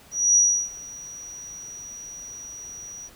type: tone with ADSR envelope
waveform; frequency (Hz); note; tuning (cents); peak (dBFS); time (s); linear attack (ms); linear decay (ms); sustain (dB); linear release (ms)
sine; 5800; F#8; -35; -13; 0.11-3.1; 250; 330; -23; 43
effects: pink hiss -51 dBFS RMS until 3.15 s